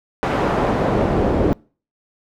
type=noise with band-pass filter sweep; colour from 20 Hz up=brown; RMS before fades=-18 dBFS; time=0.23-1.53 s; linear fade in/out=0 ms; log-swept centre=990 to 350 Hz; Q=0.8; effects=noise-tail reverb RT60 0.4 s tail -26 dB re dry